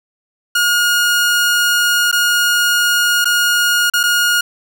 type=tone with dropouts; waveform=sawtooth; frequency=1432 Hz; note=F6; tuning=43 cents sharp; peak=-8 dBFS; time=0.55-4.41 s; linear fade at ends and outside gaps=5 ms; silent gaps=2.115-2.126 / 3.245-3.254 / 3.9-3.936 / 4.032-4.036 s; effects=none